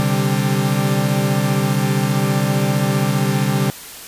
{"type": "chord", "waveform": "40% pulse", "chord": "C suspended second", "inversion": "none", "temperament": "equal with one note detuned", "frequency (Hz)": [131.65, 146.83, 196], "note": ["C3", "D3", "G3"], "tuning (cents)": [11, 0, 0], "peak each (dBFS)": -19, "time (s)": [0, 3.7], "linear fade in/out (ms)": 0, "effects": ["white hiss -35 dBFS RMS until 4.07 s", "resampled to 32000 Hz"]}